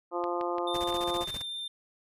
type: harmonic tone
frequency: 174.5 Hz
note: F3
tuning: 1 cent flat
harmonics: 2 / 3 / 4 / 5 / 6 / 7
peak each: -33 / -35 / -36 / -37 / -38 / -38 dBFS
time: 0.11-1.26 s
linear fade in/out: 50 ms
type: click train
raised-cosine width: 0.3 ms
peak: -26 dBFS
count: 6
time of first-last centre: 0.24-1.098 s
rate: 5.83 Hz
type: tone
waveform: triangle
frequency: 3593 Hz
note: A7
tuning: 36 cents sharp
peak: -33 dBFS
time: 0.67-1.68 s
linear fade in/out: 5 ms
type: noise with tremolo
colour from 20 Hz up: pink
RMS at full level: -40 dBFS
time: 0.74-1.42 s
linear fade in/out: 5 ms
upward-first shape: square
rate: 15 Hz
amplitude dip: 80%
effects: resampled to 32000 Hz